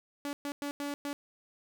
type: tone bursts at uneven times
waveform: sawtooth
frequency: 286.5 Hz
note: D4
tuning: 43 cents flat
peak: -30 dBFS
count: 5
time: 0.25-0.33 / 0.45-0.52 / 0.62-0.71 / 0.8-0.94 / 1.05-1.13 s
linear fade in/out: 0 ms
effects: none